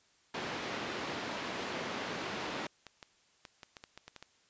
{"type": "band-pass noise", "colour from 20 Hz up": "pink", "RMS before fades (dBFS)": -39, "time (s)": [0.34, 2.67], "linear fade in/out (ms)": 5, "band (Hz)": [220, 3800], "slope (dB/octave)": 12}
{"type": "clicks", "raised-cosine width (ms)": 0.2, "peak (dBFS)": -29, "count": 10, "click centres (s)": [2.867, 3.028, 3.452, 3.632, 3.768, 3.839, 3.976, 4.08, 4.163, 4.226]}
{"effects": ["white hiss -68 dBFS RMS until 4.49 s", "resampled to 16000 Hz"]}